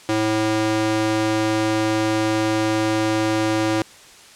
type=tone with high-pass filter; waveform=square; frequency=108.8 Hz; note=A2; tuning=19 cents flat; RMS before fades=-20 dBFS; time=0.09-3.82 s; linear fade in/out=0 ms; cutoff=270 Hz; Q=1.3; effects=white hiss -45 dBFS RMS until 4.35 s + low-pass 8000 Hz 12 dB/octave